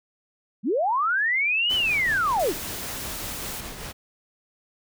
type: linear two-way sweep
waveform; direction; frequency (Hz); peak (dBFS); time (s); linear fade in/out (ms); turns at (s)
sine; up then down; 171.6 to 3069 to 232.3; -20; 0.63-2.54; 50; 1.74
type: noise with tremolo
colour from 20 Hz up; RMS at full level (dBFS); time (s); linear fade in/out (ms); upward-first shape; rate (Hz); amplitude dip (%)
pink; -35; 1.69-3.93; 20; triangle; 5.2; 40
type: noise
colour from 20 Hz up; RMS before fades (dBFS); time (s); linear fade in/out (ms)
white; -35; 2.39-3.61; 10
effects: none